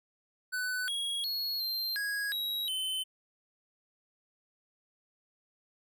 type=tone with pitch steps; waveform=square; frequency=1499 / 3308 / 4326 / 4159 / 1654 / 3852 / 3056 Hz; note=F#6 / G#7 / C#8 / C8 / G#6 / B7 / G7; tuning=+22 / -8 / -43 / -11 / -8 / -44 / -45 cents; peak=-32 dBFS; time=0.52-3.04 s; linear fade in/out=20 ms; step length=360 ms; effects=none